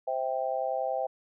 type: chord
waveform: sine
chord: C major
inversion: none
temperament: just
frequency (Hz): 523.3 / 654.1 / 784.9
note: C5 / E5 / G5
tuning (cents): 0 / -14 / +2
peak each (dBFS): -32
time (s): 0.07-1.07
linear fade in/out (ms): 10
effects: none